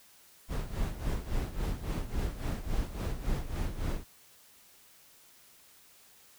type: noise with tremolo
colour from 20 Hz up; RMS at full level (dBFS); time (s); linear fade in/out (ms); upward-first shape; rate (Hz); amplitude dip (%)
brown; -30; 0.48-4.05; 50; sine; 3.6; 75
effects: white hiss -59 dBFS RMS until 6.38 s